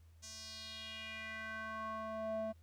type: tone with band-pass filter sweep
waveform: square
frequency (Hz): 220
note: A3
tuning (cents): 0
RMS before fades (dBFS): -44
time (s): 0.22-2.53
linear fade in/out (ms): 20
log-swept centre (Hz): 6400 to 550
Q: 3.2
effects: added 82 Hz sine -59 dBFS peak until 2.62 s + pink hiss -75 dBFS RMS until 2.62 s